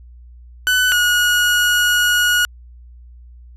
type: tone pair in turn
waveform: 30% pulse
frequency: 1499 / 1450.4 Hz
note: F#6 / F#6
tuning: +22 / -35 cents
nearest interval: minor second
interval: 57 cents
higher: first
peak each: -10 dBFS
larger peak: neither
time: 0.67-0.92 / 0.92-2.45 s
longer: second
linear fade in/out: 0 ms
effects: added 60 Hz sine -38 dBFS peak until 3.56 s + resampled to 32000 Hz